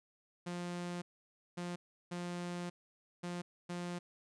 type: tone bursts at uneven times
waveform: sawtooth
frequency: 175.7 Hz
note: F3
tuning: 11 cents sharp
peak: -35 dBFS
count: 5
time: 0.46-1.02 / 1.57-1.76 / 2.11-2.7 / 3.23-3.42 / 3.69-3.99 s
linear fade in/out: 10 ms
effects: resampled to 22050 Hz